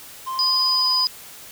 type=tone with pitch glide; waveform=triangle; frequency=1046.5 to 1027.9 Hz; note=C6 to C6; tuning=0 to -31 cents; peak=-23 dBFS; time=0.26-1.06 s; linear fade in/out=20 ms; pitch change=-31 cents; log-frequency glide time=0.65-0.91 s
type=tone; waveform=sine; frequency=4958 Hz; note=D#8; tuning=7 cents flat; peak=-17 dBFS; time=0.39-1.07 s; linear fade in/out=0 ms
effects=white hiss -41 dBFS RMS until 1.51 s